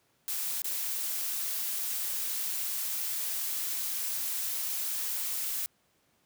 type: noise with dropouts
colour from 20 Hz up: blue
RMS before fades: -33 dBFS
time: 0.28-5.66 s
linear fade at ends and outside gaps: 0 ms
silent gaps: 0.619-0.644 s
effects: pink hiss -70 dBFS RMS until 6.25 s + high-pass 100 Hz 12 dB/octave